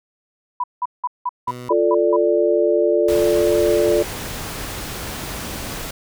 sine tone bursts, 987.8 Hz, B5, in tune, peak -18 dBFS, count 8, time 0.6-2.164 s, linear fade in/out 5 ms, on 38 ms, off 180 ms
15% pulse tone, 123.47 Hz, B2, in tune, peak -25 dBFS, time 1.48-1.69 s, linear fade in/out 0 ms
sine chord, D minor, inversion first, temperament equal, 349.2 / 440 / 587.3 Hz, F4 / A4 / D5, 0 / 0 / 0 cents, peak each -18 dBFS, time 1.7-4.03 s, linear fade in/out 10 ms
pink noise, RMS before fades -29 dBFS, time 3.08-5.91 s, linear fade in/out 5 ms
effects none

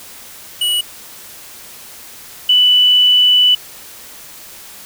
square / sine tone pair in turn, 2930 / 2979 Hz, F#7 / F#7, -18 / +11 cents, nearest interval unison, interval 29 cents, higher second, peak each -14 / -7 dBFS, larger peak second, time 0.61-0.81 / 2.49-3.55 s, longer second, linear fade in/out 5 ms, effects white hiss -36 dBFS RMS until 4.85 s

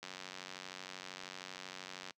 click train, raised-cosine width 0.2 ms, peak -27 dBFS, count 194, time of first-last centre 0.03-2.108 s, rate 92.9 Hz, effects noise-tail reverb RT60 0.1 s tail -26 dB re dry + high-pass 150 Hz 12 dB/octave

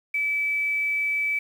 sine tone with quantisation, 2303 Hz, D7, 34 cents flat, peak -22 dBFS, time 0.14-1.39 s, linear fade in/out 5 ms, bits 8, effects none

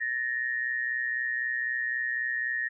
sine tone pair together, 1740.8 / 1864.7 Hz, A6 / A#6, -19 / 0 cents, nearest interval minor second, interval 119 cents, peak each -32 / -29 dBFS, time 0-2.69 s, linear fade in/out 20 ms, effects none

